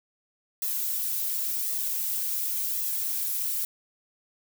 violet noise with flanger, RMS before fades -29 dBFS, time 0.62-3.65 s, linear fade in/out 2 ms, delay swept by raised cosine 1.3 to 3.6 ms, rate 0.91 Hz, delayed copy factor -0.75, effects none

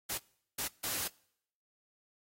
white noise bursts at uneven times, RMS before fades -36 dBFS, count 3, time 0.09-0.18 / 0.58-0.68 / 0.83-1.08 s, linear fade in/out 10 ms, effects noise-tail reverb RT60 0.7 s tail -24 dB re dry + AAC 48 kbps

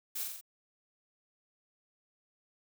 blue noise with echo, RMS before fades -37 dBFS, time 0.15-0.24 s, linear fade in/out 10 ms, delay 43 ms, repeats 4, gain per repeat -3 dB, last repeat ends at 0.412 s, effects none

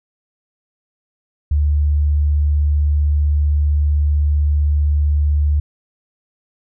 sine tone, 73.7 Hz, D2, 7 cents sharp, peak -12 dBFS, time 1.51-5.6 s, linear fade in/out 5 ms, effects none

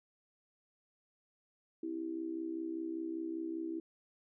sine tone with amplitude modulation, 327.5 Hz, E4, 11 cents flat, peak -33 dBFS, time 1.83-3.8 s, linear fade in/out 5 ms, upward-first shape sine, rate 65.1 Hz, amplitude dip 75%, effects none

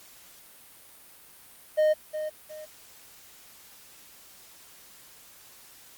triangle tone with echo, 616 Hz, D#5, 17 cents flat, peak -17 dBFS, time 1.77-1.94 s, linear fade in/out 20 ms, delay 360 ms, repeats 2, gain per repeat -10 dB, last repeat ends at 2.66 s, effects white hiss -52 dBFS RMS until 5.97 s + Opus 48 kbps

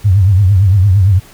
sine tone with vibrato, 96.8 Hz, G2, 21 cents flat, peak -5 dBFS, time 0.04-1.2 s, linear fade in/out 20 ms, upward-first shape triangle, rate 8.8 Hz, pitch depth 170 cents each way, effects pink hiss -40 dBFS RMS until 1.33 s

